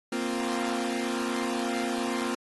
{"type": "chord", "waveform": "sawtooth", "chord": "Bb suspended second", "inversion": "none", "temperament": "equal", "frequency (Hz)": [233.1, 261.6, 349.2], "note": ["Bb3", "C4", "F4"], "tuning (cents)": [0, 0, 0], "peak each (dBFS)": [-28, -28, -29], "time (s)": [0.12, 2.35], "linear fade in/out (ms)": 5, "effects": ["AAC 32 kbps"]}